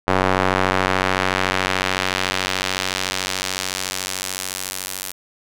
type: tone with band-pass filter sweep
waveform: square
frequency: 46.87 Hz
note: F#1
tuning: 23 cents sharp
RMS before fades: -22 dBFS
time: 0.07-5.12 s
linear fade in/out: 10 ms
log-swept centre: 1000 to 12000 Hz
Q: 0.75
effects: none